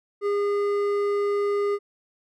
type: tone with hard clipping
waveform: triangle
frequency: 407.2 Hz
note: G#4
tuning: 34 cents flat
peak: -23 dBFS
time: 0.21-1.79 s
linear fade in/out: 50 ms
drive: 12 dB
effects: none